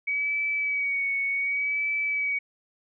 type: tone with vibrato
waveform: sine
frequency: 2263 Hz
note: C#7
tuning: 35 cents sharp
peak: -24 dBFS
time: 0.07-2.39 s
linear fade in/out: 10 ms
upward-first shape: sine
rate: 0.67 Hz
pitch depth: 34 cents each way
effects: none